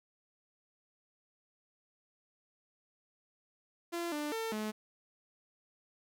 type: tone with pitch steps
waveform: sawtooth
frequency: 342 / 296.9 / 450 / 214.5 Hz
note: F4 / D4 / A4 / A3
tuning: -36 / +19 / +39 / -44 cents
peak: -31 dBFS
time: 3.92-4.72 s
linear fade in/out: 20 ms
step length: 200 ms
effects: none